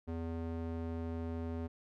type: tone with band-pass filter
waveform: square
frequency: 82.41 Hz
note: E2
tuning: in tune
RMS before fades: -39 dBFS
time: 0.07-1.68 s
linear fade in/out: 20 ms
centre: 290 Hz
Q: 0.69
effects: none